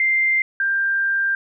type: tone pair in turn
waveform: sine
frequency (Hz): 2093 / 1587.6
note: C7 / G6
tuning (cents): 0 / +22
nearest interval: perfect fourth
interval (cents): 478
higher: first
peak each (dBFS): -15 / -17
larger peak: first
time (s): 0-0.42 / 0.6-1.35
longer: second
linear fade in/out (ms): 2
effects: none

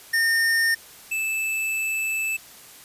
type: tone pair in turn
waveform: square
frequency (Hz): 1823 / 2628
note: A#6 / E7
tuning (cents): -39 / -6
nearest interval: tritone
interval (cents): 633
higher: second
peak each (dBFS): -19 / -24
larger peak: first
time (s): 0.13-0.75 / 1.11-2.37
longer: second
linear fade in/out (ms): 10
effects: white hiss -46 dBFS RMS until 2.84 s + resampled to 32000 Hz

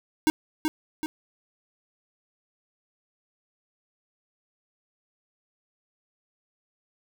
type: tone with echo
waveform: square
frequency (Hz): 311.3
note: D#4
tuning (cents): +1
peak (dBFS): -18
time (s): 0.27-0.3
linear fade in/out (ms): 0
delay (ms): 380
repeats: 2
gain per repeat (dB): -5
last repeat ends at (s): 1.06
effects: none

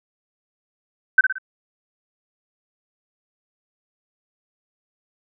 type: tone with echo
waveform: sine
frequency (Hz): 1535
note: G6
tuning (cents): -37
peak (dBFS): -7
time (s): 1.18-1.21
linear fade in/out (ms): 5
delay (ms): 58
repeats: 3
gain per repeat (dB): -7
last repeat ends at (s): 1.384
effects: none

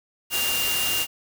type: tone in noise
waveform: sine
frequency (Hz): 2800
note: F7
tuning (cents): +4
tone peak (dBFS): -25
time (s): 0.3-1.07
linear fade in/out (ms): 50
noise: white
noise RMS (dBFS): -26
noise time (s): 0.3-1.07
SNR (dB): -2
effects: none

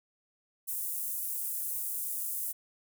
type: high-pass noise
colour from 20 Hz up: pink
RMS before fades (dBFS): -35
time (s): 0.67-2.53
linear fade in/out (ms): 20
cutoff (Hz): 10000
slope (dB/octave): 24
effects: none

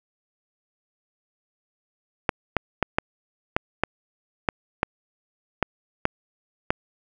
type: clicks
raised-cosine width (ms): 0.5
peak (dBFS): -4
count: 11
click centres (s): 2.292 / 2.567 / 2.827 / 2.985 / 3.565 / 3.836 / 4.488 / 4.831 / 5.627 / 6.054 / 6.705
effects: none

